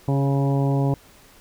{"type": "harmonic tone with a mistuned harmonic", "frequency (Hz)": 138.59, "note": "C#3", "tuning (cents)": 0, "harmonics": [1, 2, 3, 4, 5, 6, 7], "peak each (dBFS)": [-19, -25, -29, -31, -33, -35, -36], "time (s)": [0.08, 0.94], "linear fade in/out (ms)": 2, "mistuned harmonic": 3, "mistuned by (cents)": -16, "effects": ["pink hiss -51 dBFS RMS until 1.4 s"]}